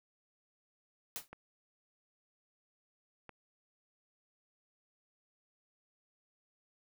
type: noise with exponential decay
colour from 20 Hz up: white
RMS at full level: -36 dBFS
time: 1.16-1.28 s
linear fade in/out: 0 ms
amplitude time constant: 25 ms
type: clicks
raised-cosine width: 0.5 ms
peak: -33 dBFS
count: 2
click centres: 1.33 / 3.293 s
effects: none